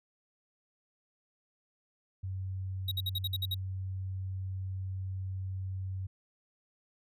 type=tone; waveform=sine; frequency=94.6 Hz; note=F#2; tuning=39 cents sharp; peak=-34 dBFS; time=2.23-6.07 s; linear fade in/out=10 ms
type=tone bursts; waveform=square; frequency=3806 Hz; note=A#7; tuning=35 cents sharp; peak=-32 dBFS; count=8; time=2.88-3.545 s; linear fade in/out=5 ms; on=35 ms; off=55 ms
effects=none